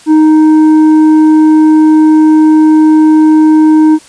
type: tone with tanh clipping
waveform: sine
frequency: 311.1 Hz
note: D#4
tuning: in tune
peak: -3 dBFS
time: 0.06-3.99 s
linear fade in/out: 50 ms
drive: 6 dB
effects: white hiss -37 dBFS RMS until 4.08 s + resampled to 22050 Hz